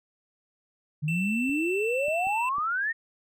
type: exponential sweep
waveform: sine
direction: up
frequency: 144.5 to 1879 Hz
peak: -25 dBFS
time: 1.02-2.93 s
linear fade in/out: 20 ms
type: tone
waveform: triangle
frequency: 2673 Hz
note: E7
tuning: 23 cents sharp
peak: -28 dBFS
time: 1.08-2.49 s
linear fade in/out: 2 ms
type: clicks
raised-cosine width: 3 ms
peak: -34 dBFS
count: 4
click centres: 1.495 / 2.083 / 2.27 / 2.583 s
effects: none